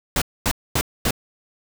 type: noise bursts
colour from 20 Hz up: pink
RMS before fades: -20 dBFS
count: 4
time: 0.16-1.108 s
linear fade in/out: 2 ms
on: 57 ms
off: 240 ms
effects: none